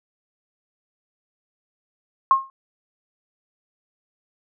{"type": "tone with exponential decay", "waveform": "sine", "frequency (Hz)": 1073, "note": "C6", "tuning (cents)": 43, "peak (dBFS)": -8, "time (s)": [2.31, 2.5], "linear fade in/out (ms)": 1, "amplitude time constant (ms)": 40, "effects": []}